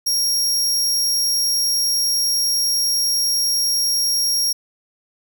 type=tone; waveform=sawtooth; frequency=5590 Hz; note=F8; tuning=1 cent sharp; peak=-14 dBFS; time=0.06-4.53 s; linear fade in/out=10 ms; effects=none